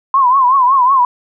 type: tone with vibrato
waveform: sine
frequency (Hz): 1040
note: C6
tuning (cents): -11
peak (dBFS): -7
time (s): 0.14-1.05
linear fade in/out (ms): 2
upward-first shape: triangle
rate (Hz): 5.4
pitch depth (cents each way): 140
effects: none